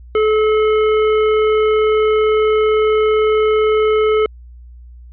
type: tone with tanh clipping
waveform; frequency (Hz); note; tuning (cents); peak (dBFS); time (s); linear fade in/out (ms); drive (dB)
sine; 431.1; A4; -35; -13; 0.15-4.26; 2; 17
effects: added 60 Hz sine -35 dBFS peak until 5.12 s + resampled to 8000 Hz